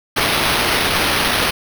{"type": "noise with sample-and-hold", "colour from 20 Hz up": "blue", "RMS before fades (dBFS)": -17, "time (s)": [0.16, 1.51], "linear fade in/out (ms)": 10, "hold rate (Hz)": 7350, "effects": []}